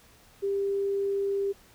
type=tone; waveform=sine; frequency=396.8 Hz; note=G4; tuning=21 cents sharp; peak=-25 dBFS; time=0.42-1.53 s; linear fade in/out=20 ms; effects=pink hiss -57 dBFS RMS until 1.74 s